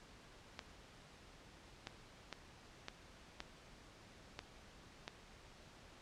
clicks, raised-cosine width 0.2 ms, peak -26 dBFS, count 7, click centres 0.592 / 1.871 / 2.327 / 2.884 / 3.404 / 4.391 / 5.079 s, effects pink hiss -60 dBFS RMS until 6.01 s + low-pass 6000 Hz 12 dB/octave

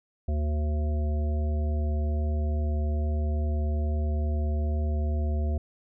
harmonic tone with a mistuned harmonic, 74.9 Hz, D2, 35 cents sharp, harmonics 1 / 3 / 5 / 7 / 9, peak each -24 / -37 / -41 / -44 / -41 dBFS, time 0.28-5.58 s, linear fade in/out 5 ms, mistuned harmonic 3, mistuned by +18 cents, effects none

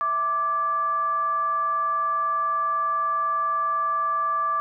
sine tone with frequency modulation, 1174 Hz, D6, 1 cent flat, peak -21 dBFS, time 0.01-4.6 s, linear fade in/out 0 ms, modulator 518 Hz, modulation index 0.3, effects none

